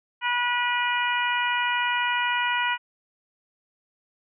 harmonic tone, 486 Hz, B4, 28 cents flat, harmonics 2 / 3 / 4 / 5 / 6, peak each -26 / -28 / -29 / -30 / -31 dBFS, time 0.21-2.78 s, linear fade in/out 50 ms, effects none

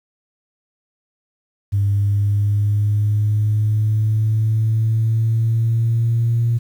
sine linear sweep, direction up, 100 to 117.4 Hz, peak -13 dBFS, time 1.72-6.59 s, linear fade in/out 20 ms, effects tanh soft clip ceiling -10 dBFS + 8-bit

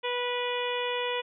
harmonic tone, 490 Hz, B4, 14 cents flat, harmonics 1 / 2 / 3 / 4 / 5 / 6 / 7, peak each -31 / -34 / -42 / -38 / -37 / -37 / -39 dBFS, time 0.03-1.22 s, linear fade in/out 20 ms, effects none

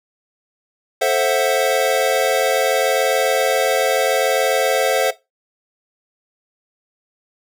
square chord, F# half-diminished seventh, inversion first, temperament equal with one note detuned, 440 / 527.2 / 659.3 / 740 Hz, A4 / C5 / E5 / F#5, 0 / +13 / 0 / 0 cents, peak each -22 / -20 / -20 / -22 dBFS, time 1.01-5.11 s, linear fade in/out 10 ms, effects noise-tail reverb RT60 0.2 s tail -17 dB re dry

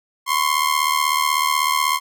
sawtooth ring-modulated tone, 1060 Hz, C6, 22 cents sharp, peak -10 dBFS, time 0.26-2 s, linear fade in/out 50 ms, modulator 38.1 Hz, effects none

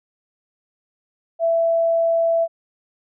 sine tone, 665 Hz, E5, 15 cents sharp, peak -15 dBFS, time 1.39-2.48 s, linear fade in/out 50 ms, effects none

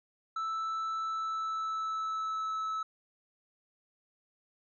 triangle tone with pitch glide, 1318.5 to 1302.6 Hz, E6 to E6, 0 to -21 cents, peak -30 dBFS, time 0.36-2.83 s, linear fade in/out 5 ms, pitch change -21 cents, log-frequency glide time 1-2.58 s, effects resampled to 16000 Hz

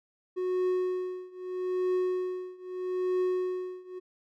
triangle tone with tremolo, 366.7 Hz, F#4, 15 cents flat, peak -22 dBFS, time 0.36-4 s, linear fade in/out 20 ms, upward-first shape triangle, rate 0.79 Hz, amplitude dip 95%, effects none

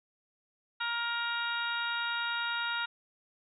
harmonic tone, 470 Hz, A#4, 14 cents sharp, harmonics 2 / 3 / 4 / 5 / 6 / 7 / 8, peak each -38 / -33 / -42 / -45 / -41 / -47 / -39 dBFS, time 0.8-2.86 s, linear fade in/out 10 ms, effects none

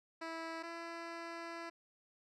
10% pulse tone pair in turn, 327.3 / 335.5 Hz, E4 / E4, -12 / +31 cents, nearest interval unison, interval 43 cents, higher second, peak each -33 / -35 dBFS, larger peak first, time 0.21-0.63 / 0.63-1.7 s, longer second, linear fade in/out 10 ms, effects low-pass 5000 Hz 12 dB/octave

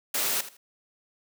white noise with echo, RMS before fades -27 dBFS, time 0.14-0.41 s, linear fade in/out 5 ms, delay 80 ms, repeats 2, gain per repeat -14 dB, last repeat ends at 0.57 s, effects high-pass 200 Hz 12 dB/octave

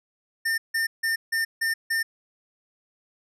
square tone bursts, 1807 Hz, A6, 46 cents sharp, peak -23 dBFS, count 6, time 0.45-2.03 s, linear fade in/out 10 ms, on 130 ms, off 160 ms, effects resampled to 32000 Hz

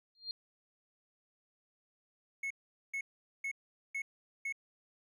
sine tone with exponential growth, 4200 Hz, C8, 6 cents sharp, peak -33 dBFS, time 0.15-0.31 s, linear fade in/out 1 ms, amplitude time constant 34 ms
triangle tone bursts, 2193 Hz, C#7, 19 cents flat, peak -33 dBFS, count 5, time 2.43-4.525 s, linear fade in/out 5 ms, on 75 ms, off 430 ms
effects none

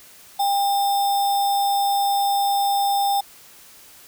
sine tone with sample-and-hold, 800 Hz, G5, 35 cents sharp, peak -17 dBFS, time 0.39-3.21 s, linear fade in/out 10 ms, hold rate 4410 Hz, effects white hiss -47 dBFS RMS until 4.07 s

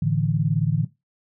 sine chord, A suspended fourth, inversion none, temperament equal, 110 / 146.83 / 164.81 Hz, A2 / D3 / E3, 0 / 0 / 0 cents, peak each -25 / -21 / -24 dBFS, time 0.02-0.85 s, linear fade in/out 5 ms, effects noise-tail reverb RT60 0.2 s tail -17 dB re dry

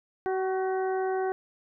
harmonic tone with a mistuned harmonic, 377.9 Hz, F#4, 37 cents sharp, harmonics 1 / 2 / 3 / 4 / 5, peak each -27 / -31 / -42 / -40 / -46 dBFS, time 0.26-1.32 s, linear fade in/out 0 ms, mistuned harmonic 3, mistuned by -27 cents, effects none

